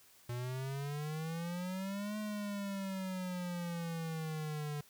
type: exponential two-way sweep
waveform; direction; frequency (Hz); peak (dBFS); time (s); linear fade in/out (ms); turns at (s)
square; up then down; 119.6 to 213.4 to 146.2; -38; 0.29-4.81; 5; 2.18
effects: white hiss -63 dBFS RMS until 4.89 s